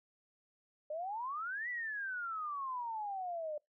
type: exponential two-way sweep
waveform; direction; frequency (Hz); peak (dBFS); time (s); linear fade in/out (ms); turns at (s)
sine; up then down; 589 to 1994 to 589; -37; 0.9-3.58; 5; 1.69
effects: noise-tail reverb RT60 0.2 s tail -25 dB re dry